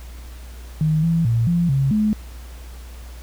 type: tone with pitch steps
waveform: sine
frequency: 155.9 / 166.1 / 115.6 / 172.1 / 136.3 / 213.3 Hz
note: D#3 / E3 / A#2 / F3 / C#3 / G#3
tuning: +4 / +13 / -14 / -25 / -29 / +46 cents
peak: -15 dBFS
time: 0.81-2.13 s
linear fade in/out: 0 ms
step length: 220 ms
effects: added 60 Hz sine -34 dBFS peak until 3.22 s + pink hiss -46 dBFS RMS until 3.22 s